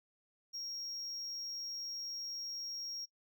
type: tone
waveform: triangle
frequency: 5588 Hz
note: F8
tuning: in tune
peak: -39 dBFS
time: 0.53-3.06 s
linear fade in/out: 20 ms
effects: noise-tail reverb RT60 0.1 s tail -22 dB re dry